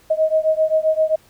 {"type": "beating tone pair", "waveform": "sine", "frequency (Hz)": [627, 634.6], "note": ["D#5", "D#5"], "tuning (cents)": [13, 34], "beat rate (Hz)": 7.6, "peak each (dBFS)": [-17, -18], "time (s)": [0.1, 1.16], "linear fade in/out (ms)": 10, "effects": ["pink hiss -53 dBFS RMS until 1.29 s"]}